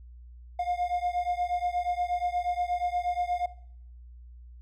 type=beating tone pair; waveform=triangle; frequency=708 / 716.4 Hz; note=F5 / F5; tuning=+23 / +44 cents; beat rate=8.4 Hz; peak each=-27 / -30 dBFS; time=0.59-3.46 s; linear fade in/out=5 ms; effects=noise-tail reverb RT60 0.6 s tail -18 dB re dry + added 60 Hz sine -45 dBFS peak until 4.61 s